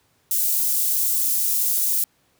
white high-pass noise, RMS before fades -21 dBFS, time 0.31-2.04 s, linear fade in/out 2 ms, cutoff 8800 Hz, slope 12 dB/octave, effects pink hiss -63 dBFS RMS until 2.39 s + high-pass 80 Hz 12 dB/octave

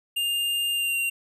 square tone with pitch glide, 2807 to 2765 Hz, F7 to F7, +8 to -18 cents, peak -24 dBFS, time 0.16-1.1 s, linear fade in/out 10 ms, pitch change -26 cents, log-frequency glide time 0.73-0.97 s, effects none

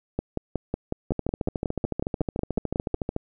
two click trains, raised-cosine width 2 ms, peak -13 / -12 dBFS, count 29 / 16, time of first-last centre 1.12-3.164 / 0.19-2.942 s, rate 13.7 / 5.45 Hz, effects none

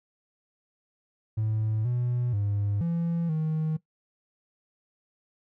triangle tone with pitch steps, 108.9 / 122.5 / 101.8 / 168.8 / 157.1 Hz, A2 / B2 / G#2 / E3 / D#3, -17 / -14 / -34 / +41 / +17 cents, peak -22 dBFS, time 1.37-3.77 s, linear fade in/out 10 ms, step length 480 ms, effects noise-tail reverb RT60 0.1 s tail -19 dB re dry + tanh soft clip ceiling -18 dBFS

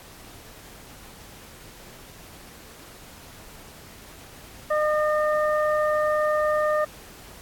harmonic tone, 608 Hz, D#5, 40 cents flat, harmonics 1 / 2 / 3, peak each -21 / -26 / -31 dBFS, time 4.7-6.85 s, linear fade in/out 10 ms, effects pink hiss -46 dBFS RMS until 7.41 s + AAC 64 kbps

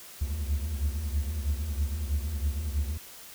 triangle tone cluster, 68.7 / 71.8 / 78 Hz, C#2 / D2 / D#2, -15 / -39 / +5 cents, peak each -30 dBFS, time 0.21-2.98 s, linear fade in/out 10 ms, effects white hiss -47 dBFS RMS until 3.34 s

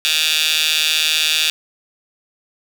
15% pulse tone with high-pass filter, 155.56 Hz, D#3, in tune, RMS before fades -17 dBFS, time 0.05-1.5 s, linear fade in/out 0 ms, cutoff 3200 Hz, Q 3, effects none

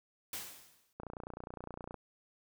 white noise with exponential decay, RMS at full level -39 dBFS, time 0.33-0.93 s, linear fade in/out 2 ms, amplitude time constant 130 ms
click train, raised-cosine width 1 ms, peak -29 dBFS, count 29, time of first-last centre 1-1.943 s, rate 29.7 Hz
effects none

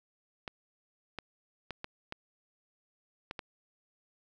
clicks, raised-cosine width 0.3 ms, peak -22 dBFS, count 7, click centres 0.478 / 1.187 / 1.707 / 1.844 / 2.124 / 3.311 / 3.392 s, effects none

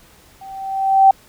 sine tone with level ramp, 775 Hz, G5, 20 cents flat, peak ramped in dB -34 to -4 dBFS, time 0.41-1.11 s, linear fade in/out 5 ms, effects pink hiss -49 dBFS RMS until 1.28 s

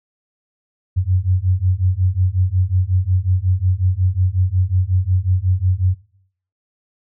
sine beating tone pair, 89.7 / 95.2 Hz, F2 / F#2, +47 / +50 cents, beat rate 5.5 Hz, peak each -17 dBFS, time 0.96-5.95 s, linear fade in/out 20 ms, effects noise-tail reverb RT60 0.6 s tail -17 dB re dry

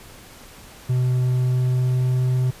triangle tone with pitch glide, 126.3 to 127.47 Hz, B2 to C3, +39 to -45 cents, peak -15 dBFS, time 0.89-2.51 s, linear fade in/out 10 ms, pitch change +16 cents, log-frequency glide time 1.2-2.31 s, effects pink hiss -44 dBFS RMS until 2.6 s + resampled to 32000 Hz

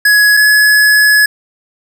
square tone pair in turn, 1680 / 1696.6 Hz, G#6 / G#6, +19 / +36 cents, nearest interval unison, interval 17 cents, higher second, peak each -6 dBFS, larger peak neither, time 0.05-0.37 / 0.37-1.26 s, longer second, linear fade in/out 5 ms, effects none

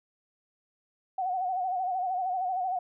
sine tone with vibrato, 740 Hz, F#5, in tune, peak -27 dBFS, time 1.18-2.79 s, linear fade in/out 5 ms, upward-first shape sine, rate 13 Hz, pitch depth 68 cents each way, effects none

